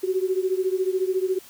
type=beating tone pair; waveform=sine; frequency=370 / 384 Hz; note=F#4 / G4; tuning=0 / -36 cents; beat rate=14 Hz; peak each=-23 / -25 dBFS; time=0.03-1.39 s; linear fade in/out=10 ms; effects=white hiss -48 dBFS RMS until 1.49 s